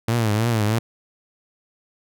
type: tone with vibrato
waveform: sawtooth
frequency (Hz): 111.4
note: A2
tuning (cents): +22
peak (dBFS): -14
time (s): 0.08-0.79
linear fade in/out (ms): 5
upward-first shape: triangle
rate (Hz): 3.1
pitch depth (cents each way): 140
effects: none